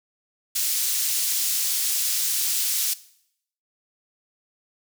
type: high-pass noise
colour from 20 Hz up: pink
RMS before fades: -24 dBFS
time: 0.55-2.94 s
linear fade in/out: 10 ms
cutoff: 5400 Hz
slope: 12 dB/octave
effects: noise-tail reverb RT60 0.7 s tail -18 dB re dry